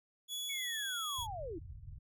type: tone with pitch glide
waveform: sawtooth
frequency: 3390 to 3347 Hz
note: G#7 to G#7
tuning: +35 to +13 cents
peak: -35 dBFS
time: 0.28-1.27 s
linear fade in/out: 50 ms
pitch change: -22 cents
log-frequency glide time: 0.46-1.12 s
type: linear sweep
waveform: sine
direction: down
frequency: 2260 to 293.7 Hz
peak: -40 dBFS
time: 0.49-1.59 s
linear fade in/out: 10 ms
type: low-pass noise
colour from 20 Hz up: white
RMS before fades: -48 dBFS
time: 1.17-1.99 s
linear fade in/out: 10 ms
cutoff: 120 Hz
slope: 48 dB/octave
effects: none